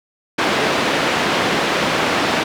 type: band-pass noise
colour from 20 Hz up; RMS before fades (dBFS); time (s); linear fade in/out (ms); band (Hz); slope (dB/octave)
pink; -18; 0.38-2.44; 10; 250 to 3500; 12
effects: none